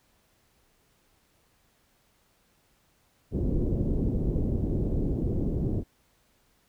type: low-pass noise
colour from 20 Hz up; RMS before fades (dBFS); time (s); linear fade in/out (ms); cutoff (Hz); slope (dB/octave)
pink; -27; 3.31-5.84; 50; 410; 24
effects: pink hiss -67 dBFS RMS until 6.68 s